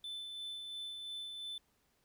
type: tone with tremolo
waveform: triangle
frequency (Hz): 3520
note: A7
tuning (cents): 0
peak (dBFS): -39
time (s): 0.04-1.58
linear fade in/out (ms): 2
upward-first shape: sine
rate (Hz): 2.9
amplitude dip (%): 30
effects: pink hiss -75 dBFS RMS until 2.04 s